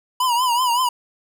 square tone with vibrato, 981 Hz, B5, 12 cents flat, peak -17 dBFS, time 0.2-0.89 s, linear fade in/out 5 ms, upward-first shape triangle, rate 5.3 Hz, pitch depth 110 cents each way, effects none

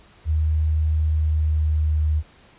sine tone with pitch glide, 77.78 to 76.8 Hz, D#2 to D#2, 0 to -22 cents, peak -17 dBFS, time 0.25-2.23 s, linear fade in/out 50 ms, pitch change -22 cents, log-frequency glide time 0.98-1.96 s, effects pink hiss -52 dBFS RMS until 2.58 s + resampled to 8000 Hz

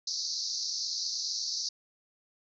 pink band-pass noise, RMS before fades -34 dBFS, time 0.07-1.69 s, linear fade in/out 5 ms, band 4200 to 6100 Hz, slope 96 dB/octave, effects none

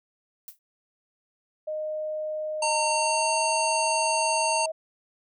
violet noise with exponential decay, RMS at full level -37 dBFS, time 0.48-0.59 s, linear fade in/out 1 ms, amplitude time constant 23 ms
sine tone with pitch glide, 617 to 636.5 Hz, D#5 to D#5, -15 to +39 cents, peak -28 dBFS, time 1.67-4.72 s, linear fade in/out 10 ms, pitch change +54 cents, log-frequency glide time 2.89-3.31 s
harmonic tone, 913 Hz, A#5, 36 cents flat, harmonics 1 / 3 / 5 / 7 / 9 / 10, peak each -25 / -30 / -32 / -33 / -35 / -35 dBFS, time 2.62-4.66 s, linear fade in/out 5 ms
effects none

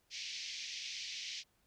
white band-pass noise, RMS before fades -44 dBFS, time 0.1-1.44 s, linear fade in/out 50 ms, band 2100 to 5900 Hz, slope 48 dB/octave, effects pink hiss -75 dBFS RMS until 1.66 s

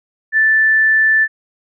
sine tone, 1760 Hz, A6, in tune, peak -9 dBFS, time 0.32-1.28 s, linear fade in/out 50 ms, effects none

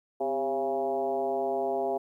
sine tone with frequency modulation, 540 Hz, C#5, 45 cents flat, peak -25 dBFS, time 0.2-1.98 s, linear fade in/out 10 ms, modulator 141 Hz, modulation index 1.8, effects high-pass 300 Hz 12 dB/octave + 11-bit

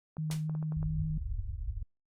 clicks, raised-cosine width 1 ms, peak -33 dBFS, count 7, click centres 0.169 / 0.303 / 0.496 / 0.551 / 0.627 / 0.722 / 0.829 s
sine tone with vibrato, 155.56 Hz, D#3, in tune, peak -31 dBFS, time 0.18-1.18 s, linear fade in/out 5 ms, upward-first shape square, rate 7.2 Hz, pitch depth 8 cents each way
white noise with exponential decay, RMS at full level -36 dBFS, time 0.31-0.47 s, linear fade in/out 1 ms, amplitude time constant 33 ms
white low-pass noise, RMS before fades -36 dBFS, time 0.76-1.83 s, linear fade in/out 5 ms, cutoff 100 Hz, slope 96 dB/octave
effects low-pass 10000 Hz 12 dB/octave + Opus 48 kbps

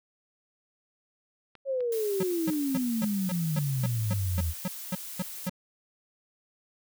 clicks, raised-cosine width 0.3 ms, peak -33 dBFS, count 3, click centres 1.553 / 1.806 / 2.534 s
sine exponential sweep, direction down, 554 to 77.78 Hz, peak -26 dBFS, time 1.65-4.54 s, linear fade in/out 50 ms
blue noise, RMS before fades -40 dBFS, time 1.92-5.48 s, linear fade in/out 2 ms
square tone bursts, 183.1 Hz, F#3, 18 cents flat, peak -28 dBFS, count 13, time 2.2-5.496 s, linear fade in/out 5 ms, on 32 ms, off 240 ms
effects none

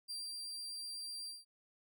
35% pulse tone with ADSR envelope, 4723 Hz, D8, 9 cents sharp, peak -39 dBFS, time 0.08-1.45 s, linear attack 25 ms, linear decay 210 ms, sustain -2 dB, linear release 180 ms, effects none

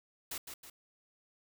white noise with echo, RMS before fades -40 dBFS, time 0.31-0.38 s, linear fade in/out 5 ms, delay 160 ms, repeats 2, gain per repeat -6 dB, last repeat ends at 0.7 s, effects none

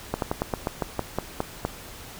slowing click train, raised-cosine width 1 ms, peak -10 dBFS, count 11, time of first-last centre 0.14-1.65 s, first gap 82 ms, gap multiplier 1.13, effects pink hiss -42 dBFS RMS until 2.19 s

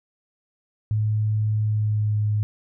sine tone with pitch glide, 107.3 to 105.52 Hz, A2 to G#2, -43 to +28 cents, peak -19 dBFS, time 0.91-2.43 s, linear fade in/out 0 ms, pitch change -29 cents, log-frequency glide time 1.61-2.2 s, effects none

